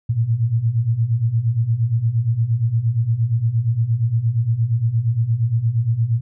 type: beating tone pair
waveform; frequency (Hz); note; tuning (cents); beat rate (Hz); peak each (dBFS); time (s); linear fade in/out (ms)
sine; 109.9 / 118.5; A2 / A#2; -2 / +29; 8.6; -21 / -17; 0.09-6.21; 10
effects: none